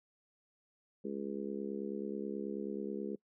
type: harmonic tone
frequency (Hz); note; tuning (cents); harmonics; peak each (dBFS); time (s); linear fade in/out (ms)
69.3; C#2; 0; 3 / 4 / 5 / 6 / 7; -41 / -46 / -43 / -42 / -47; 1.04-3.16; 10
effects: noise-tail reverb RT60 0.1 s tail -24 dB re dry